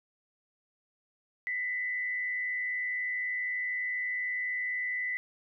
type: tone with frequency modulation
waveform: sine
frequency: 1996 Hz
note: B6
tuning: 18 cents sharp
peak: -30 dBFS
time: 1.47-5.17 s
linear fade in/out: 0 ms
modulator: 92.5 Hz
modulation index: 0.54
effects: none